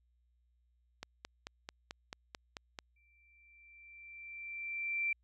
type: click train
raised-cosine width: 0.2 ms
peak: -25 dBFS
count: 9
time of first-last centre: 1.03-2.788 s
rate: 4.55 Hz
type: tone with exponential growth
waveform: sine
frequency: 2349 Hz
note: D7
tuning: in tune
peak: -30 dBFS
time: 2.96-5.13 s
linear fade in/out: 5 ms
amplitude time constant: 470 ms
effects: added 60 Hz sine -70 dBFS peak until 5.23 s